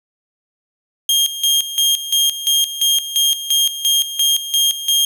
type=tone with tremolo; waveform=sawtooth; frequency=3224 Hz; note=G7; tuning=48 cents sharp; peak=-9 dBFS; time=1.09-5.05 s; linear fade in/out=2 ms; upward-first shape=square; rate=2.9 Hz; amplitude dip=75%; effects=none